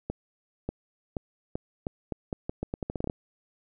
accelerating click train, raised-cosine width 2 ms, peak -17 dBFS, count 17, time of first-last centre 0.1-3.099 s, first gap 590 ms, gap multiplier 0.81, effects none

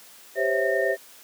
sine tone cluster, 392.4 / 518 / 547 / 656 / 1826 Hz, G4 / C5 / C#5 / E5 / A#6, +2 / -17 / -23 / -9 / -36 cents, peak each -27 dBFS, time 0.35-0.97 s, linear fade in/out 50 ms, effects white hiss -49 dBFS RMS until 1.23 s + high-pass 200 Hz 12 dB/octave

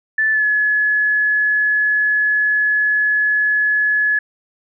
sine tone with pitch glide, 1752 to 1702.1 Hz, A6 to G#6, -8 to +42 cents, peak -13 dBFS, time 0.18-4.19 s, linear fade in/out 5 ms, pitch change -50 cents, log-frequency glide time 0.32-0.44 s, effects none

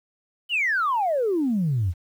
sine exponential sweep, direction down, 3064 to 79.9 Hz, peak -19 dBFS, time 0.49-1.94 s, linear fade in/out 50 ms, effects tanh soft clip ceiling -16 dBFS + 9-bit

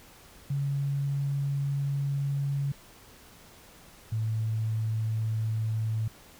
sine tone pair in turn, 140 / 110.61 Hz, C#3 / A2, +18 / +10 cents, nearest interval major third, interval 408 cents, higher first, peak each -26 dBFS, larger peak neither, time 0.5-2.72 / 4.12-6.08 s, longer first, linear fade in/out 5 ms, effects pink hiss -53 dBFS RMS until 6.39 s

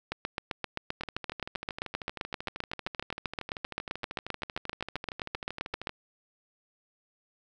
two click trains, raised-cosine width 0.3 ms, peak -15 / -21 dBFS, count 45 / 64, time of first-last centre 0.12-5.872 / 1.01-5.894 s, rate 7.65 / 12.9 Hz, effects none

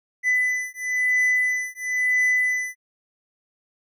triangle beating tone pair, 2000 / 2000.99 Hz, B6 / B6, +21 / +22 cents, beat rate 0.99 Hz, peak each -21 dBFS, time 0.23-2.76 s, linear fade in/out 50 ms, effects none

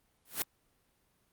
white noise with exponential growth, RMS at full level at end -28 dBFS, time 0.25-0.42 s, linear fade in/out 1 ms, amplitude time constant 36 ms, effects pink hiss -73 dBFS RMS until 1.32 s + Opus 32 kbps

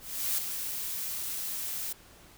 blue noise with ADSR envelope, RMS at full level -28 dBFS, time 0-1.93 s, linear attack 380 ms, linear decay 6 ms, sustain -7 dB, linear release 7 ms, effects pink hiss -55 dBFS RMS until 2.37 s

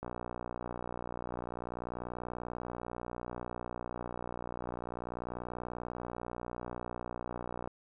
click train, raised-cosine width 1 ms, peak -25 dBFS, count 462, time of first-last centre 0.03-7.675 s, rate 60.3 Hz, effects none

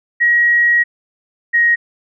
sine tone pair in turn, 1900 / 1881.4 Hz, A#6 / A#6, +33 / +15 cents, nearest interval unison, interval 18 cents, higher first, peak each -9 dBFS, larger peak neither, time 0.2-0.84 / 1.53-1.76 s, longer first, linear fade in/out 20 ms, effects none

